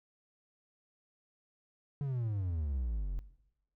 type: exponential sweep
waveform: triangle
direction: down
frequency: 146.1 to 42.42 Hz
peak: -30 dBFS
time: 2.01-3.19 s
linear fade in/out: 0 ms
effects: noise-tail reverb RT60 0.9 s tail -18 dB re dry